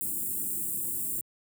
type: band-stop noise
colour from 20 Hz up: white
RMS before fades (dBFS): -32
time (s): 0.01-1.21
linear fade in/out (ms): 0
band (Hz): 380 to 7500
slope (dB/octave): 96
effects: high-pass 100 Hz 12 dB/octave